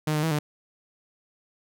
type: tone with pitch steps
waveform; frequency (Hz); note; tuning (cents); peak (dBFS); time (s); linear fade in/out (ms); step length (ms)
sawtooth; 153.6 / 151.5 / 161.7 / 149.2; D#3 / D#3 / E3 / D3; -22 / -46 / -33 / +28; -19; 0.07-0.39; 5; 80
effects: none